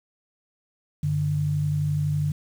sine tone pair together, 96.5 / 148.45 Hz, G2 / D3, -27 / +19 cents, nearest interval perfect fifth, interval 746 cents, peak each -29 / -22 dBFS, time 1.03-2.32 s, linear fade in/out 5 ms, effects 8-bit

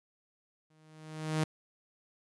sawtooth tone with exponential growth, 156.2 Hz, D#3, 7 cents sharp, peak -22 dBFS, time 0.7-1.44 s, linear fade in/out 5 ms, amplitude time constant 160 ms, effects resampled to 24000 Hz

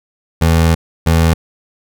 25% pulse tone bursts at uneven times, 82 Hz, E2, 9 cents flat, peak -5 dBFS, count 2, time 0.41-0.75 / 1.06-1.34 s, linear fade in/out 10 ms, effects none

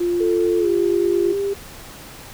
sine tone, 349.2 Hz, F4, in tune, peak -17 dBFS, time 0-1.33 s, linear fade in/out 10 ms
sine tone with pitch glide, 442.2 to 398.5 Hz, A4 to G4, +9 to +28 cents, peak -19 dBFS, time 0.2-1.54 s, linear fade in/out 10 ms, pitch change -181 cents, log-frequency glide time 0.59-0.69 s
effects pink hiss -39 dBFS RMS until 2.33 s

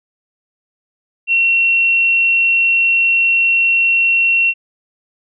sine tone, 2725 Hz, F7, 43 cents flat, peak -10 dBFS, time 1.27-4.54 s, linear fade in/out 50 ms, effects none

